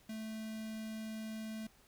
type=tone with notch filter; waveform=square; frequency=219.3 Hz; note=A3; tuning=6 cents flat; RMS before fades=-43 dBFS; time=0.09-1.67 s; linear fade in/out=5 ms; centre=950 Hz; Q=1.1; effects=pink hiss -66 dBFS RMS until 1.87 s